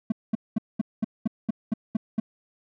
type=tone bursts; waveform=triangle; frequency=220 Hz; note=A3; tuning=in tune; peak=-18 dBFS; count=10; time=0.1-2.2 s; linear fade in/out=5 ms; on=21 ms; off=210 ms; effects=none